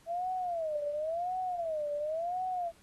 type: tone with vibrato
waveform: sine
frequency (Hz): 659.3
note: E5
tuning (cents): 0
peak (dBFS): -31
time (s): 0.06-2.72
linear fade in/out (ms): 50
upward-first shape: sine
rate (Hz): 0.94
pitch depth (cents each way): 210
effects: pink hiss -63 dBFS RMS until 2.82 s + AAC 32 kbps